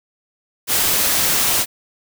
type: noise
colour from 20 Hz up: white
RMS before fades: -17 dBFS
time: 0.67-1.66 s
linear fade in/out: 50 ms
effects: none